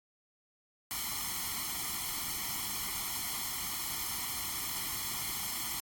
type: noise with comb filter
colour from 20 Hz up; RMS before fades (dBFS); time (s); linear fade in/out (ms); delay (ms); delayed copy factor
white; -36; 0.91-5.8; 0; 0.94; +0.95
effects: AAC 64 kbps